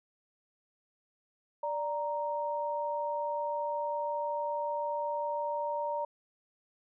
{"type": "tone pair together", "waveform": "sine", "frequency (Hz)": [586.9, 932.3], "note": ["D5", "A#5"], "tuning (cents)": [-1, 0], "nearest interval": "minor sixth", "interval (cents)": 801, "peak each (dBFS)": [-34, -33], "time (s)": [1.63, 6.05], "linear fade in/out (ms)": 5, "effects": []}